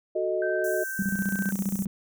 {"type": "chord", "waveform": "sine", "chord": "D# diminished", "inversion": "first", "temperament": "equal", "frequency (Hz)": [370, 440, 622.3], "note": ["F#4", "A4", "D#5"], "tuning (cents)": [0, 0, 0], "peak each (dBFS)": [-28, -32, -27], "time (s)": [0.15, 0.84], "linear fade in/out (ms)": 10}
{"type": "tone", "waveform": "sine", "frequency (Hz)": 1555, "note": "G6", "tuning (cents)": -14, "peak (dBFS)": -31, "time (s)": [0.42, 1.51], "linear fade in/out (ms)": 2}
{"type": "high-pass noise", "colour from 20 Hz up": "white", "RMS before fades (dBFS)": -39, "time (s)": [0.64, 1.85], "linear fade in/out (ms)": 2, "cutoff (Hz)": 5700, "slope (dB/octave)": 96}
{"type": "tone with tremolo", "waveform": "sine", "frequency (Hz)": 195.5, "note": "G3", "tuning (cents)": -4, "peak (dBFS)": -23, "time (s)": [0.99, 1.87], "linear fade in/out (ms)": 2, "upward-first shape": "square", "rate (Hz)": 15, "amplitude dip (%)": 75}
{"effects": []}